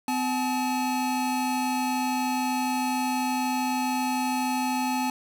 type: tone pair together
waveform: square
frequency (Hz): 255.1 / 858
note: C4 / A5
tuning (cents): -44 / -44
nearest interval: octave + major sixth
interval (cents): 2100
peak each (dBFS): -28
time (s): 0.08-5.1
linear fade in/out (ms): 2
effects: none